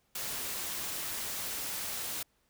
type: noise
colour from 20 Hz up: white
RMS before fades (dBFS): -37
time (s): 0.15-2.23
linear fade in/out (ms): 5
effects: pink hiss -73 dBFS RMS until 2.49 s